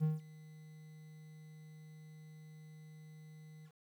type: tone with ADSR envelope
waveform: triangle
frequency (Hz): 155.56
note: D#3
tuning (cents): 0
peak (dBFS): -26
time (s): 0-3.72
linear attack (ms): 33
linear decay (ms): 170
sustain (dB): -24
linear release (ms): 71
effects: 11-bit